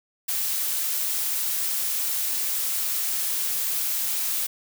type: noise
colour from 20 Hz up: blue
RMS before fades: -26 dBFS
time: 0.28-4.47 s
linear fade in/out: 10 ms
effects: none